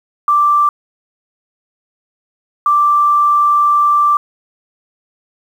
sine tone bursts at uneven times, 1174.7 Hz, D6, in tune, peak -8 dBFS, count 2, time 0.28-0.69 / 2.66-4.17 s, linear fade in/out 2 ms, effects 7-bit

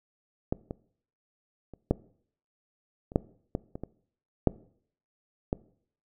clicks, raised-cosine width 2 ms, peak -13 / -21 / -30 / -9 / -29 / -8 / -15 / -24 / -22 / -6 / -13 dBFS, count 11, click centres 0.525 / 0.709 / 1.737 / 1.91 / 3.119 / 3.159 / 3.551 / 3.755 / 3.836 / 4.473 / 5.529 s, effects noise-tail reverb RT60 0.6 s tail -21 dB re dry

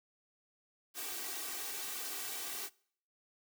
white noise with comb filter, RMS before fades -41 dBFS, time 0.94-2.7 s, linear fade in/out 50 ms, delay 2.6 ms, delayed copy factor +0.8, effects noise-tail reverb RT60 0.6 s tail -24 dB re dry + high-pass 200 Hz 12 dB/octave

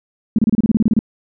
sine tone bursts, 218.9 Hz, A3, 9 cents flat, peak -9 dBFS, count 12, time 0.36-0.991 s, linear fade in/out 2 ms, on 26 ms, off 29 ms, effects none

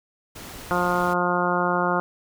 pink noise, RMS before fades -39 dBFS, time 0.35-1.14 s, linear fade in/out 10 ms
harmonic tone, 177.4 Hz, F3, 27 cents sharp, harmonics 1 / 2 / 3 / 4 / 5 / 6 / 7 / 8, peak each -28 / -28 / -28 / -28 / -28 / -28 / -28 / -28 dBFS, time 0.71-2 s, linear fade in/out 0 ms
effects none

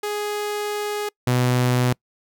sawtooth tone pair in turn, 416.1 / 124.71 Hz, G#4 / B2, +3 / +17 cents, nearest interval octave + major sixth, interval 2086 cents, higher first, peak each -20 / -13 dBFS, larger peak second, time 0.03-1.09 / 1.27-1.93 s, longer first, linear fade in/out 5 ms, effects noise-tail reverb RT60 0.1 s tail -26 dB re dry

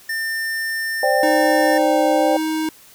square tone, 1800 Hz, A6, 39 cents sharp, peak -22 dBFS, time 0.09-1.78 s, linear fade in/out 5 ms
sine chord, C suspended second, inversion none, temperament just, 523.3 / 588.7 / 784.9 Hz, C5 / D5 / G5, 0 / +4 / +2 cents, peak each -19 dBFS, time 1.03-2.37 s, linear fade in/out 2 ms
square tone with pitch glide, 311.1 to 314.7 Hz, D#4 to D#4, 0 to +20 cents, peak -20 dBFS, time 1.23-2.69 s, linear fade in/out 2 ms, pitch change +20 cents, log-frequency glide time 2.12-2.32 s
effects white hiss -47 dBFS RMS until 2.94 s

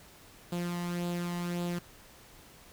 sawtooth tone with flanger, 174.61 Hz, F3, in tune, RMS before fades -34 dBFS, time 0.52-1.79 s, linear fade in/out 5 ms, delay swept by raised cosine 0.25 to 1.04 ms, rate 1.8 Hz, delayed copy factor +0.5, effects pink hiss -55 dBFS RMS until 2.72 s

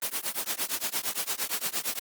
white noise with tremolo, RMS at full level -27 dBFS, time 0.02-1.99 s, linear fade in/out 2 ms, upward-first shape triangle, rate 8.7 Hz, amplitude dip 100%, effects high-pass 200 Hz 12 dB/octave + Opus 24 kbps

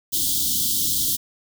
white band-stop noise, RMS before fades -22 dBFS, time 0.12-1.17 s, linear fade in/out 20 ms, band 340 to 3100 Hz, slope 96 dB/octave, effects none

